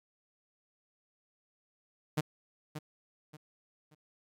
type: tone with echo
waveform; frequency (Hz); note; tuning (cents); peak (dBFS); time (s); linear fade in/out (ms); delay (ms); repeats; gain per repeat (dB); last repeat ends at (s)
sawtooth; 152.5; D#3; -34; -24; 2.17-2.21; 10; 580; 3; -10; 3.95
effects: AAC 48 kbps